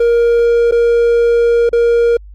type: tone with dropouts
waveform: triangle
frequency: 470.1 Hz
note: A#4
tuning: 15 cents sharp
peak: -6 dBFS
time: 0-2.17 s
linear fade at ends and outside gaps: 5 ms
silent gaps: 0.712-0.721 / 1.692-1.729 s
effects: added 50 Hz sine -32 dBFS peak until 2.34 s + Opus 24 kbps